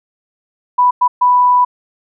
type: tone bursts at uneven times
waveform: sine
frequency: 989 Hz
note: B5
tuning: 2 cents sharp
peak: -7 dBFS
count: 3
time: 0.78-0.91 / 1.01-1.08 / 1.21-1.65 s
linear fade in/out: 10 ms
effects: none